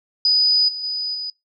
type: tone with level steps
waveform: sine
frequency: 4971 Hz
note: D#8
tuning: 2 cents flat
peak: -13 / -26 / -22 / -25 dBFS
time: 0.25-1.3 s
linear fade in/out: 2 ms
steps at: 0.68 / 0.83 / 1.14 s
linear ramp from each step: 10 ms
effects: noise-tail reverb RT60 0.2 s tail -26 dB re dry